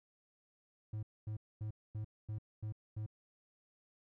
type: tone bursts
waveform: triangle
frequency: 107.4 Hz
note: A2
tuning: 41 cents flat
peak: -36 dBFS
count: 7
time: 0.93-3.063 s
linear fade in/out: 5 ms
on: 99 ms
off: 240 ms
effects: none